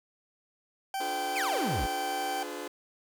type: tone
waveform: 40% pulse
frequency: 777 Hz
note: G5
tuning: 16 cents flat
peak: -30 dBFS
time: 0.94-2.43 s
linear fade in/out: 2 ms
type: chord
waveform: sawtooth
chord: D diminished seventh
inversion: none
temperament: just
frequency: 293.7 / 352.4 / 422.9 / 507.5 Hz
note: D4 / F4 / Ab4 / Cb5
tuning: 0 / +16 / +31 / +47 cents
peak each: -38 dBFS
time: 1-2.68 s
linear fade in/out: 5 ms
type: exponential sweep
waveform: 40% pulse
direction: down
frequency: 2794 to 43.65 Hz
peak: -29 dBFS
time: 1.35-1.87 s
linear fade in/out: 20 ms
effects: 9-bit